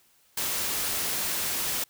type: noise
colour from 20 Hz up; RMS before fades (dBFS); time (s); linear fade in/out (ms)
white; -29; 0.37-1.84; 5
effects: white hiss -63 dBFS RMS until 1.89 s